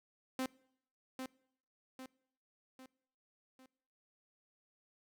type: tone with echo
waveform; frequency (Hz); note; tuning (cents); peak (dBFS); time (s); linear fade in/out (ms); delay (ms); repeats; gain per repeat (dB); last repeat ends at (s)
sawtooth; 260; C4; -11; -31; 0.39-0.46; 2; 800; 4; -6; 3.66
effects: noise-tail reverb RT60 0.7 s tail -23 dB re dry